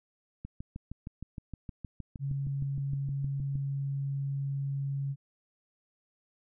click train, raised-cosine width 5 ms, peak -27 dBFS, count 21, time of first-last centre 0.45-3.556 s, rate 6.44 Hz
sine tone, 138.59 Hz, C#3, in tune, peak -30 dBFS, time 2.19-5.16 s, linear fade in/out 50 ms
effects none

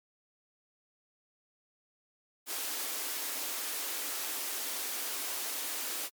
white high-pass noise, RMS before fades -36 dBFS, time 2.46-6.1 s, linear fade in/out 50 ms, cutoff 250 Hz, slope 96 dB/octave, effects MP3 96 kbps

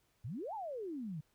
sine exponential two-way sweep, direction up then down, 98 to 920 to 142.7 Hz, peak -39 dBFS, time 0.24-1.21 s, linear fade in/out 10 ms, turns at 0.54 s, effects pink hiss -75 dBFS RMS until 1.34 s

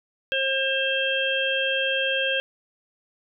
harmonic tone, 535 Hz, C5, 38 cents sharp, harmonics 1 / 3 / 5 / 6, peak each -27 / -27 / -27 / -27 dBFS, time 0.32-2.4 s, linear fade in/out 0 ms, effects none

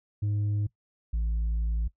sine tone pair in turn, 103.6 / 55.49 Hz, G#2 / A1, -4 / +15 cents, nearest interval major seventh, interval 1081 cents, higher first, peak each -22 dBFS, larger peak neither, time 0.22-0.67 / 1.13-1.88 s, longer second, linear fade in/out 10 ms, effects noise-tail reverb RT60 0.1 s tail -19 dB re dry + tanh soft clip ceiling -24 dBFS

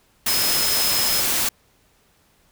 sine tone in noise, 5130 Hz, E8, 48 cents flat, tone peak -23 dBFS, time 0.28-1.21 s, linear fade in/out 5 ms, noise white, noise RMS -21 dBFS, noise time 0.26-1.49 s, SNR -5 dB, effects pink hiss -60 dBFS RMS until 2.51 s

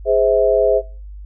sine chord, Ab augmented, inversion none, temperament just, 415.3 / 519.1 / 648.9 Hz, Ab4 / C5 / E5, 0 / -14 / -27 cents, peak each -16 dBFS, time 0.05-0.82 s, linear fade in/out 50 ms, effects noise-tail reverb RT60 0.4 s tail -22 dB re dry + added 50 Hz sine -31 dBFS peak until 1.25 s

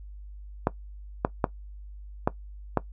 clicks, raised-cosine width 1 ms, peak -7 dBFS, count 5, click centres 0.671 / 1.249 / 1.442 / 2.275 / 2.773 s, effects noise-tail reverb RT60 0.1 s tail -17 dB re dry + added 50 Hz sine -40 dBFS peak until 2.92 s

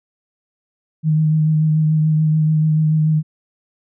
sine tone with vibrato, 155.56 Hz, D#3, in tune, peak -12 dBFS, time 1.03-3.23 s, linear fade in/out 50 ms, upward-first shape triangle, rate 6.9 Hz, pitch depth 24 cents each way, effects none

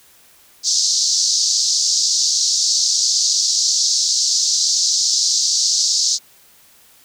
white band-pass noise, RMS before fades -17 dBFS, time 0.63-6.19 s, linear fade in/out 50 ms, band 4300 to 6600 Hz, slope 48 dB/octave, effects white hiss -50 dBFS RMS until 7.04 s

